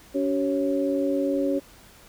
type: tone cluster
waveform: sine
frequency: 283.1 / 380.5 / 551 Hz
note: C#4 / F#4 / C#5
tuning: +37 / +48 / -11 cents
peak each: -24 / -29 / -26 dBFS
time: 0.14-1.6 s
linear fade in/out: 20 ms
effects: pink hiss -51 dBFS RMS until 2.08 s